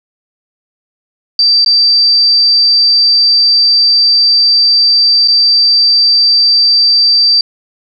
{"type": "tone with dropouts", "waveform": "sine", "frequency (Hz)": 4668, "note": "D8", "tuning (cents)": -11, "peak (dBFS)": -5, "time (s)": [1.39, 7.41], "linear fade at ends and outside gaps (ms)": 2, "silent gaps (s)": [[1.647, 1.661], [5.276, 5.282]], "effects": []}